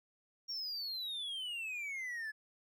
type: exponential sweep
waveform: triangle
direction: down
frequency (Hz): 5610 to 1700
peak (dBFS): -37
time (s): 0.48-2.32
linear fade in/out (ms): 20
effects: none